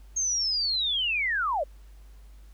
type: linear sweep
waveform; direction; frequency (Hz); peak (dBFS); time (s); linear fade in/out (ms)
sine; down; 6490 to 523.3; -24; 0.16-1.64; 10
effects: added 50 Hz sine -46 dBFS peak until 2.53 s + pink hiss -63 dBFS RMS until 2.53 s